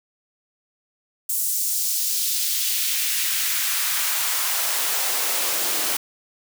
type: noise with high-pass filter sweep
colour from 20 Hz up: white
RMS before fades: -23 dBFS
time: 1.29-5.97 s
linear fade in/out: 5 ms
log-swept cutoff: 8400 to 290 Hz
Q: 1.1
effects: none